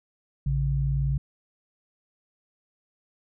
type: tone pair together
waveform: sine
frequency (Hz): 58.18 / 138.59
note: A#1 / C#3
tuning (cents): -3 / 0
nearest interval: octave + minor third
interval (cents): 1503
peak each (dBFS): -26 / -24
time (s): 0.46-1.18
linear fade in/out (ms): 5
effects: none